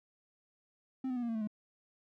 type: tone with pitch steps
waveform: triangle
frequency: 261.6 / 252.5 / 243.8 / 235.4 / 227.2 / 219.3 / 211.8 Hz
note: C4 / B3 / B3 / A#3 / A#3 / A3 / G#3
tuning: 0 / +39 / -22 / +17 / -44 / -6 / +34 cents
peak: -31 dBFS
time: 1.04-1.474 s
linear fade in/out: 5 ms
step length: 62 ms
effects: none